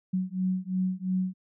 sine beating tone pair, 184.2 / 187.1 Hz, F#3 / F#3, -7 / +20 cents, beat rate 2.9 Hz, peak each -29 dBFS, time 0.13-1.34 s, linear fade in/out 10 ms, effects none

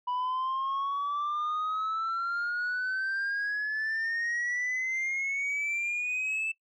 sine exponential sweep, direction up, 983 to 2646 Hz, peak -26 dBFS, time 0.07-6.52 s, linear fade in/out 10 ms, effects noise-tail reverb RT60 0.1 s tail -21 dB re dry + tanh soft clip ceiling -27 dBFS

